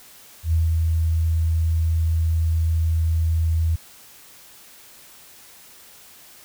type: tone with ADSR envelope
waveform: sine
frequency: 81.4 Hz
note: E2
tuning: 21 cents flat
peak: -15 dBFS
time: 0.43-3.76 s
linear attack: 98 ms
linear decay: 170 ms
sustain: -2 dB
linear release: 8 ms
effects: white hiss -47 dBFS RMS until 6.44 s